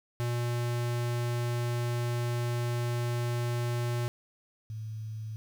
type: tone pair in turn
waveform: square / sine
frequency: 120 / 109.21 Hz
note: B2 / A2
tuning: -49 / -12 cents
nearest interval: major second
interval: 163 cents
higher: first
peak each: -29 / -35 dBFS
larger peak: first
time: 0.2-4.08 / 4.7-5.36 s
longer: first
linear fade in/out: 0 ms
effects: 10-bit